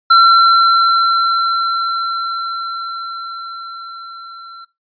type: tone with level ramp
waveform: square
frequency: 1357 Hz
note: E6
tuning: 50 cents sharp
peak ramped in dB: -5 to -33 dBFS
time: 0.1-4.65 s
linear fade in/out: 10 ms
effects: noise-tail reverb RT60 0.2 s tail -18 dB re dry + resampled to 11025 Hz